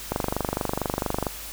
click train, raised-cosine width 1 ms, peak -10 dBFS, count 29, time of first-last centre 0.12-1.268 s, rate 24.4 Hz, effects added 50 Hz sine -44 dBFS peak until 1.52 s + white hiss -38 dBFS RMS until 1.52 s

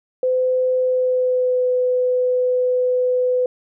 sine tone with pitch glide, 510 to 501.8 Hz, C5 to B4, -44 to +28 cents, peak -15 dBFS, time 0.23-3.46 s, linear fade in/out 2 ms, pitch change -28 cents, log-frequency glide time 0.77-1.68 s, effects none

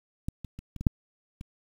clicks, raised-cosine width 5 ms, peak -18 / -26 / -28 / -27 / -21 / -6 / -27 dBFS, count 7, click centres 0.285 / 0.447 / 0.59 / 0.763 / 0.81 / 0.868 / 1.411 s, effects 8-bit

